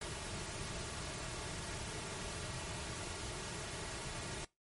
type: noise with comb filter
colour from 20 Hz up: pink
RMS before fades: -43 dBFS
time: 0.01-4.45 s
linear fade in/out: 5 ms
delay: 3.9 ms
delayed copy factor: -0.5
effects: noise-tail reverb RT60 0.2 s tail -21 dB re dry + MP3 48 kbps